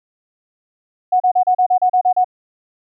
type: tone bursts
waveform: sine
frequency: 734 Hz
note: F#5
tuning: 14 cents flat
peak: -10 dBFS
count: 10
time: 1.12-2.245 s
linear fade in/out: 10 ms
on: 81 ms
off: 35 ms
effects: none

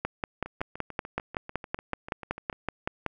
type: two click trains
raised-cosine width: 0.5 ms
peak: -13 / -24 dBFS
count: 17 / 15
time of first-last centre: 0.05-3.063 / 0.46-2.528 s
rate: 5.31 / 6.77 Hz
effects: none

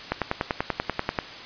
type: click train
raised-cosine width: 0.5 ms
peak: -8 dBFS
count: 12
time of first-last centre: 0.12-1.188 s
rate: 10.3 Hz
effects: white hiss -39 dBFS RMS until 1.45 s + resampled to 11025 Hz

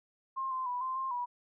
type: tone with pitch steps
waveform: sine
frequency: 1063 / 1038 / 985 / 1041 / 1058 / 974 Hz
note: C6 / C6 / B5 / C6 / C6 / B5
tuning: +27 / -14 / -5 / -9 / +19 / -24 cents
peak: -32 dBFS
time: 0.36-1.26 s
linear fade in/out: 20 ms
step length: 150 ms
effects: none

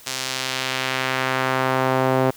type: tone with band-pass filter sweep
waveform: sawtooth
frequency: 130.81 Hz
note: C3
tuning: in tune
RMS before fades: -22 dBFS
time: 0.06-2.31 s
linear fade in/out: 10 ms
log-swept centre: 6100 to 580 Hz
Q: 0.91
effects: white hiss -46 dBFS RMS until 2.36 s

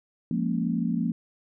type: chord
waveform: sine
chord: Bb minor seventh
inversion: second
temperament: equal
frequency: 174.61 / 207.7 / 233.1 / 277.2 Hz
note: F3 / Ab3 / Bb3 / Db4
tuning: 0 / 0 / 0 / 0 cents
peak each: -28 / -32 / -27 / -33 dBFS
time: 0.31-1.12 s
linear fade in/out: 2 ms
effects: none

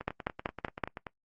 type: two click trains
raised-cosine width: 0.5 ms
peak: -23 / -14 dBFS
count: 12 / 5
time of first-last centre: 0.01-1.068 / 0.08-0.838 s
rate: 10.4 / 5.28 Hz
effects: noise-tail reverb RT60 0.1 s tail -22 dB re dry + Opus 24 kbps

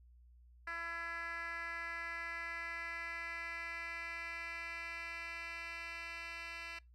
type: tone with band-pass filter sweep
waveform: 10% pulse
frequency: 335.8 Hz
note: E4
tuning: 32 cents sharp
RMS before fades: -44 dBFS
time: 0.67-6.79 s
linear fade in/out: 5 ms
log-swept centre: 1700 to 2800 Hz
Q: 3
effects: noise-tail reverb RT60 0.2 s tail -24 dB re dry + added 60 Hz sine -59 dBFS peak until 6.94 s

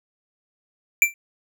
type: tone with exponential decay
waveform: square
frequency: 2349 Hz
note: D7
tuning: in tune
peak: -9 dBFS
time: 1.02-1.14 s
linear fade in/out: 1 ms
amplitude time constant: 25 ms
effects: none

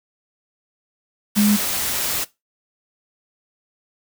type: tone in noise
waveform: sine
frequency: 207.8 Hz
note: G#3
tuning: 1 cent sharp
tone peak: -13 dBFS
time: 1.36-1.57 s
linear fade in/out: 20 ms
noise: white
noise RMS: -23 dBFS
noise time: 1.35-2.25 s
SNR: +7 dB
effects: noise-tail reverb RT60 0.2 s tail -19 dB re dry

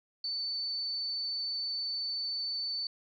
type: tone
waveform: sine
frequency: 4513 Hz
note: C#8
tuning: 30 cents sharp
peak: -32 dBFS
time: 0.24-2.87 s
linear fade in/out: 2 ms
effects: none

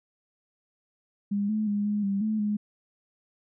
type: tone with pitch steps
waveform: sine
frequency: 202.5 / 215.1 / 205 / 207.8 / 197.8 / 216.6 / 208.7 Hz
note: G#3 / A3 / G#3 / G#3 / G3 / A3 / G#3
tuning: -43 / -39 / -22 / +1 / +16 / -27 / +9 cents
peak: -24 dBFS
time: 1.31-2.57 s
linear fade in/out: 10 ms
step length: 180 ms
effects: none

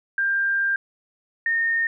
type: tone pair in turn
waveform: sine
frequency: 1592 / 1833.6 Hz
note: G6 / A#6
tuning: +26 / -29 cents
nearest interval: major second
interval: 245 cents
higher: second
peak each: -19 dBFS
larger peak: neither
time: 0.18-0.76 / 1.46-1.87 s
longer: first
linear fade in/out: 2 ms
effects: none

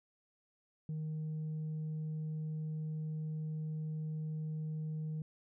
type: tone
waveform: sine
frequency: 155.56 Hz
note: D#3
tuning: in tune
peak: -34 dBFS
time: 0.89-5.22 s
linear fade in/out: 2 ms
effects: tanh soft clip ceiling -35 dBFS

